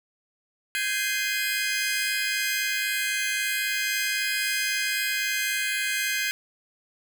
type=chord; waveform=sawtooth; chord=Ab major seventh; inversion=third; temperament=just; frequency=1557.4 / 1661.2 / 2077 / 2492 Hz; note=G6 / Ab6 / C7 / Eb7; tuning=-12 / 0 / -13 / +2 cents; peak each=-27 dBFS; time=0.75-6.31 s; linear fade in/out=0 ms; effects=none